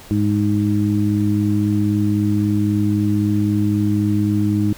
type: harmonic tone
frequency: 103.83 Hz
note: G#2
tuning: in tune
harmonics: 1 / 2 / 3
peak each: -19 / -19 / -19 dBFS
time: 0.11-4.73 s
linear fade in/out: 0 ms
effects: pink hiss -41 dBFS RMS until 4.77 s